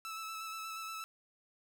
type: tone with vibrato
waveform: sawtooth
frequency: 1312 Hz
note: E6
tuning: 9 cents flat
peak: -37 dBFS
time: 0.05-1.04 s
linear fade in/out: 0 ms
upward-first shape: square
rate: 8.4 Hz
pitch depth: 14 cents each way
effects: none